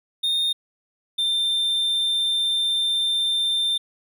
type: tone pair in turn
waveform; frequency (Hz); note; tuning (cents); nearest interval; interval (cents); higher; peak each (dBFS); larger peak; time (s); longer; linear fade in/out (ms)
triangle; 3666 / 3584; A#7 / A7; -30 / +31; unison; 39; first; -18; neither; 0.23-0.53 / 1.18-3.78; second; 10
effects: none